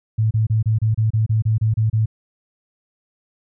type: tone bursts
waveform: sine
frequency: 110 Hz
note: A2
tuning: in tune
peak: -14 dBFS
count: 12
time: 0.18-2.059 s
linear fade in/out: 10 ms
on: 130 ms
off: 29 ms
effects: none